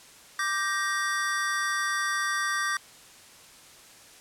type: chord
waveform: square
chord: G minor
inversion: second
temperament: just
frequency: 1176 / 1568 / 1881.6 Hz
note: D6 / G6 / Bb6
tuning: +2 / 0 / +16 cents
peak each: -31 dBFS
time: 0.39-2.77 s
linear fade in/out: 2 ms
effects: white hiss -51 dBFS RMS until 4.2 s + low-pass 10000 Hz 12 dB/octave